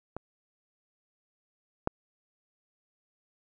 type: clicks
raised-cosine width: 1 ms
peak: -22 / -12 dBFS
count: 2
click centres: 0.166 / 1.874 s
effects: none